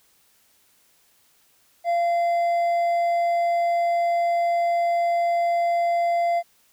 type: tone with hard clipping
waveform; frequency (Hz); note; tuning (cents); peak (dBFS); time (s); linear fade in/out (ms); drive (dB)
triangle; 688; F5; -26; -20; 1.84-6.43; 50; 7
effects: white hiss -61 dBFS RMS until 6.72 s